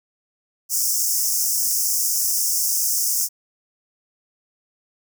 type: high-pass noise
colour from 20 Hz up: pink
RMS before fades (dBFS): -21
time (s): 0.69-3.29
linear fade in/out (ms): 50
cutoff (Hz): 5200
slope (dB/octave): 96
effects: none